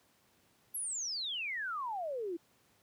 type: exponential sweep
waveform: sine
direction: down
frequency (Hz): 11710 to 322.4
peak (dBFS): -35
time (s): 0.74-2.37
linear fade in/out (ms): 10
effects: pink hiss -69 dBFS RMS until 2.82 s + high-pass 100 Hz 12 dB/octave